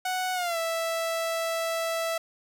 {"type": "tone with pitch glide", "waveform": "sawtooth", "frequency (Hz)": [740, 659.3], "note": ["F#5", "E5"], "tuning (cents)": [0, 0], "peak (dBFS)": -23, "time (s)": [0.05, 2.18], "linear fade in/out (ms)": 5, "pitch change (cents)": -200, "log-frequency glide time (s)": [0.34, 0.58], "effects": []}